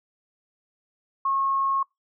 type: tone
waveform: sine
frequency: 1088 Hz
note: C#6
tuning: 33 cents flat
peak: -21 dBFS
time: 1.25-1.83 s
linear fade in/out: 5 ms
effects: noise-tail reverb RT60 0.2 s tail -26 dB re dry